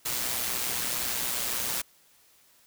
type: noise with amplitude modulation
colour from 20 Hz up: white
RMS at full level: -28 dBFS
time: 0.05-1.82 s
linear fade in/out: 10 ms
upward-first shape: sine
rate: 122 Hz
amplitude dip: 50%
effects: white hiss -61 dBFS RMS until 2.66 s